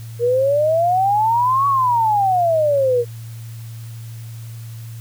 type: exponential two-way sweep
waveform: sine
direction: up then down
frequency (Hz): 466.2 to 1132 to 466.2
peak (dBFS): -13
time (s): 0.19-3.05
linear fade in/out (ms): 50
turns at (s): 1.67
effects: added 114 Hz sine -30 dBFS peak until 5 s + white hiss -46 dBFS RMS until 5 s